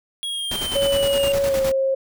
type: linear sweep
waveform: square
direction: down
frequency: 3322 to 2794 Hz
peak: -25 dBFS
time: 0.23-1.32 s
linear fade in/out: 0 ms
type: noise with tremolo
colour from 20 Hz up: pink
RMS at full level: -28 dBFS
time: 0.51-1.72 s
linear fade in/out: 5 ms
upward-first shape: square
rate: 9.7 Hz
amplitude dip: 55%
type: tone with pitch glide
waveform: sine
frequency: 557 to 535.9 Hz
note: C#5 to C5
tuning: +8 to +41 cents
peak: -17 dBFS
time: 0.75-1.95 s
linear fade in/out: 10 ms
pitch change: -67 cents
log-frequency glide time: 1.45-1.58 s
effects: none